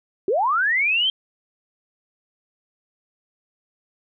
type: linear sweep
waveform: sine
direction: up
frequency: 349.2 to 3200 Hz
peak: -17 dBFS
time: 0.28-1.1 s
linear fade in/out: 2 ms
effects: none